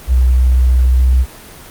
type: tone with pitch glide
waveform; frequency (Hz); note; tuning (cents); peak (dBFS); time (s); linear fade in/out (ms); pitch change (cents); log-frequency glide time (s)
sine; 63 to 63.77; B1 to C2; +35 to -44; -7; 0.07-1.26; 50; +21; 0.91-1.07
effects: pink hiss -35 dBFS RMS until 1.7 s + Opus 24 kbps